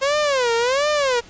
sawtooth tone with vibrato, 527 Hz, C5, 12 cents sharp, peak -13 dBFS, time 0.01-1.21 s, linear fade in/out 20 ms, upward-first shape sine, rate 1.4 Hz, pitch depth 230 cents each way, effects pink hiss -45 dBFS RMS until 1.29 s + resampled to 16000 Hz

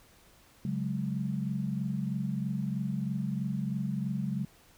sine chord, C# suspended fourth, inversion none, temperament just, 138.59 / 184.79 / 207.9 Hz, C#3 / F#3 / G#3, 0 / -2 / +2 cents, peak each -34 dBFS, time 0.65-4.45 s, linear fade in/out 2 ms, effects pink hiss -60 dBFS RMS until 4.77 s

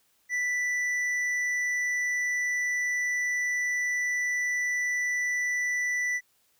triangle tone with hard clipping, 1975 Hz, B6, in tune, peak -27 dBFS, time 0.29-6.21 s, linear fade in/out 50 ms, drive 9 dB, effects white hiss -68 dBFS RMS until 6.59 s

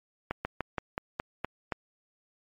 slowing click train, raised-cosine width 0.5 ms, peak -15 dBFS, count 8, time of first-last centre 0.31-1.722 s, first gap 140 ms, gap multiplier 1.12, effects MP3 64 kbps

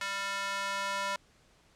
square tone with high-pass filter sweep, 197.6 Hz, G3, 14 cents sharp, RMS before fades -34 dBFS, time 0.01-1.16 s, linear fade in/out 2 ms, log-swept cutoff 1500 to 940 Hz, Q 1.4, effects pink hiss -64 dBFS RMS until 1.75 s + low-pass 8000 Hz 12 dB/octave

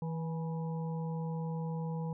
harmonic tone with a mistuned harmonic, 162.4 Hz, E3, 26 cents flat, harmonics 1 / 3 / 5 / 6, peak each -34 / -44 / -48 / -50 dBFS, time 0.02-2.13 s, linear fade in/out 2 ms, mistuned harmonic 5, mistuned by +47 cents, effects none

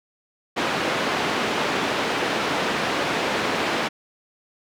pink band-pass noise, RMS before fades -24 dBFS, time 0.56-3.89 s, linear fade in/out 20 ms, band 270 to 3300 Hz, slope 12 dB/octave, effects none

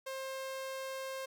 sawtooth tone, 531 Hz, C5, 25 cents sharp, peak -35 dBFS, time 0.06-1.26 s, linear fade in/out 10 ms, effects none

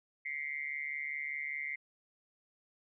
sine tone with amplitude modulation, 2093 Hz, C7, in tune, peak -32 dBFS, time 0.25-1.76 s, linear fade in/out 10 ms, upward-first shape sine, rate 145 Hz, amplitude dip 90%, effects none

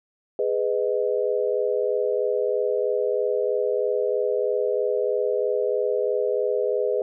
sine chord, G# minor, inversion none, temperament just, 415.3 / 498.4 / 623 Hz, G#4 / B4 / D#5, 0 / +16 / +2 cents, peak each -24 / -24 / -28 dBFS, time 0.39-7.02 s, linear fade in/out 2 ms, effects none

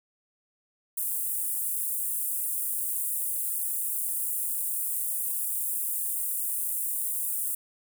pink high-pass noise, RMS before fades -30 dBFS, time 0.97-7.55 s, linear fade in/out 5 ms, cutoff 8800 Hz, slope 48 dB/octave, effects none

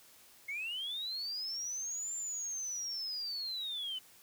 sine linear two-way sweep, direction up then down, 2130 to 7300 to 2982 Hz, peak -35 dBFS, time 0.48-3.99 s, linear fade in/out 10 ms, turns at 2.14 s, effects tanh soft clip ceiling -33 dBFS + white hiss -60 dBFS RMS until 4.22 s

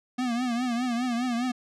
square tone with vibrato, 243.3 Hz, B3, 26 cents flat, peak -26 dBFS, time 0.18-1.52 s, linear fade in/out 10 ms, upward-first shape triangle, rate 4.9 Hz, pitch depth 110 cents each way, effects low-pass 7000 Hz 12 dB/octave

